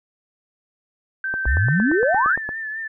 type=tone with pitch glide; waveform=sine; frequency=1556 to 1541.7 Hz; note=G6 to G6; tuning=-13 to -29 cents; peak=-22 dBFS; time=1.24-2.32 s; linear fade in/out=2 ms; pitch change=-16 cents; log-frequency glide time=1.37-1.82 s
type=click train; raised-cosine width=1 ms; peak=-16 dBFS; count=11; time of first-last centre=1.34-2.491 s; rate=8.69 Hz
type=exponential sweep; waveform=sine; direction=up; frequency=55 to 1722 Hz; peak=-16 dBFS; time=1.46-2.36 s; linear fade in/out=5 ms
type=tone with vibrato; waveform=sine; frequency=1762 Hz; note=A6; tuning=2 cents sharp; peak=-26 dBFS; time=1.47-2.88 s; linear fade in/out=10 ms; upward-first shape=triangle; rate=4.7 Hz; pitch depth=52 cents each way
effects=none